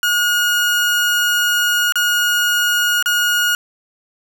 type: tone with dropouts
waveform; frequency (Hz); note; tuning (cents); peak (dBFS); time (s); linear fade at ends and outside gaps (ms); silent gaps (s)
30% pulse; 1439; F#6; -49; -11; 0.03-3.55; 1; 1.923-1.956 / 3.026-3.059
effects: none